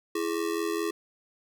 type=ring-modulated tone; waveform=square; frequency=374.6 Hz; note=F#4; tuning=21 cents sharp; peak=-25 dBFS; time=0.15-0.91 s; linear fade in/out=5 ms; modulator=42.3 Hz; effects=none